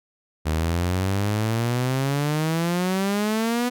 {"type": "exponential sweep", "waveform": "sawtooth", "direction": "up", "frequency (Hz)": [76.5, 248.4], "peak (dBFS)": -17, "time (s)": [0.45, 3.7], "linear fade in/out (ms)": 20, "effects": []}